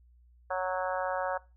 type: harmonic tone with a mistuned harmonic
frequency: 185 Hz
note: F#3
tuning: in tune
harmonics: 3 / 4 / 5 / 6 / 7 / 8 / 9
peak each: -33 / -35 / -37 / -39 / -40 / -41 / -42 dBFS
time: 0.5-1.38 s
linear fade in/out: 10 ms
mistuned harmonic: 9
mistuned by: -19 cents
effects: noise-tail reverb RT60 0.3 s tail -21 dB re dry + added 60 Hz sine -57 dBFS peak until 1.56 s